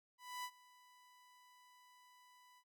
sawtooth tone with ADSR envelope, 993 Hz, B5, 9 cents sharp, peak -38 dBFS, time 0.18-2.64 s, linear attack 260 ms, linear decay 63 ms, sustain -22 dB, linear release 63 ms, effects none

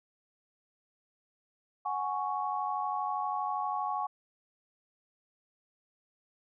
sine chord, F# suspended second, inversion none, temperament just, 740 / 832.5 / 1110 Hz, F#5 / G#5 / C#6, 0 / +4 / +2 cents, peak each -36 / -34 / -34 dBFS, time 1.85-4.07 s, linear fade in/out 10 ms, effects none

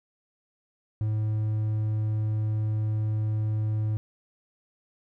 triangle tone, 107.8 Hz, A2, 35 cents flat, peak -22 dBFS, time 1.01-3.97 s, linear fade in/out 0 ms, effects none

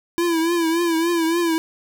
square tone with vibrato, 334.6 Hz, E4, 26 cents sharp, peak -18 dBFS, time 0.18-1.58 s, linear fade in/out 0 ms, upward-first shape triangle, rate 3.5 Hz, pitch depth 79 cents each way, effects 9-bit

